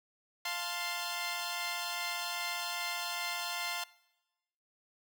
10% pulse chord, F major, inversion none, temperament equal, 698.5 / 880 / 1046.5 Hz, F5 / A5 / C6, 0 / 0 / 0 cents, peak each -30 / -33 / -30 dBFS, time 0.45-3.84 s, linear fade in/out 5 ms, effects noise-tail reverb RT60 1.0 s tail -22 dB re dry

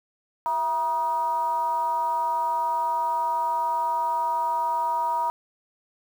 sine tone with frequency modulation, 953 Hz, A#5, 38 cents sharp, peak -22 dBFS, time 0.46-5.3 s, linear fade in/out 0 ms, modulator 287 Hz, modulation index 0.5, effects 8-bit

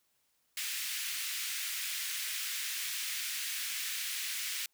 pink high-pass noise, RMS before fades -37 dBFS, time 0.57-4.66 s, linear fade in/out 2 ms, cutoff 1900 Hz, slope 24 dB/octave, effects white hiss -75 dBFS RMS until 4.73 s

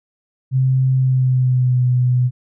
sine tone with pitch glide, 130.9 to 125.06 Hz, C3 to B2, +1 to +22 cents, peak -12 dBFS, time 0.51-2.31 s, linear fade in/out 50 ms, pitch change -79 cents, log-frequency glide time 0.95-1.84 s, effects none

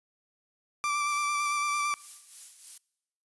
30% pulse tone with vibrato, 1172 Hz, D6, 4 cents flat, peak -24 dBFS, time 0.84-1.94 s, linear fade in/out 0 ms, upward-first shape square, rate 8.9 Hz, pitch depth 14 cents each way
violet noise with tremolo, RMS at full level -40 dBFS, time 1.08-2.78 s, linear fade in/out 5 ms, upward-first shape sine, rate 3.2 Hz, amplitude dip 60%
effects noise-tail reverb RT60 0.9 s tail -25 dB re dry + resampled to 24000 Hz

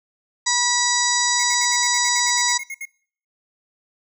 harmonic tone, 974 Hz, B5, 24 cents flat, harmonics 1 / 2 / 4 / 5 / 6 / 7 / 8, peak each -25 / -25 / -25 / -25 / -25 / -25 / -25 dBFS, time 0.46-2.58 s, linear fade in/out 10 ms
square tone bursts, 2158 Hz, C#7, 47 cents flat, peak -29 dBFS, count 14, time 1.39-2.854 s, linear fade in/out 5 ms, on 47 ms, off 62 ms
effects noise-tail reverb RT60 0.5 s tail -23 dB re dry

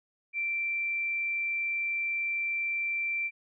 sine tone, 2349 Hz, D7, in tune, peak -28 dBFS, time 0.33-3.31 s, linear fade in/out 50 ms, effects none

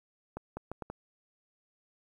accelerating click train, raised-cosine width 1 ms, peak -24 dBFS, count 5, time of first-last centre 0.37-0.9 s, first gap 200 ms, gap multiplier 0.73, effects 10-bit

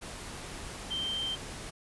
sine tone in noise, 3136 Hz, G7, in tune, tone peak -31 dBFS, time 0.9-1.36 s, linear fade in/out 20 ms, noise pink, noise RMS -42 dBFS, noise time 0.01-1.71 s, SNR +8 dB, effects resampled to 24000 Hz

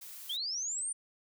blue noise, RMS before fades -47 dBFS, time 0.01-0.37 s, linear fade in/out 10 ms
sine linear sweep, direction up, 3073 to 9200 Hz, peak -33 dBFS, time 0.29-0.93 s, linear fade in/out 10 ms
effects none

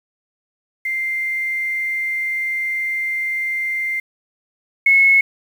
sine tone pair in turn, 2093 / 2186 Hz, C7 / C#7, 0 / -25 cents, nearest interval minor second, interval 75 cents, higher second, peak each -19 / -9 dBFS, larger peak second, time 0.85-4 / 4.86-5.21 s, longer first, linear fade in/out 5 ms, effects 7-bit

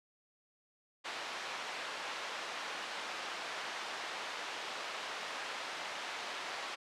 pink band-pass noise, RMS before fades -42 dBFS, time 1.04-6.76 s, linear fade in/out 20 ms, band 720 to 4100 Hz, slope 12 dB/octave, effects low-pass 10000 Hz 12 dB/octave

